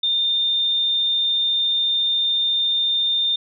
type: tone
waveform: sine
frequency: 3617 Hz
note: A7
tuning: 47 cents sharp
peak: -17 dBFS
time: 0.03-3.36 s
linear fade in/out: 5 ms
effects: none